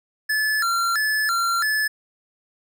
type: tone with vibrato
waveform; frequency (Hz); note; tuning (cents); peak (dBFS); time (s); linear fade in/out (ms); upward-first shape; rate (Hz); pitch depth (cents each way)
square; 1540; G6; -31; -20; 0.29-1.88; 10; square; 1.5; 200
effects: none